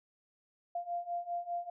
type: beating tone pair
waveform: sine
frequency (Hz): 693 / 698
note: F5 / F5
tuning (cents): -14 / -1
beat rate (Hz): 5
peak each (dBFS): -39 / -37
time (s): 0.75-1.7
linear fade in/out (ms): 5
effects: none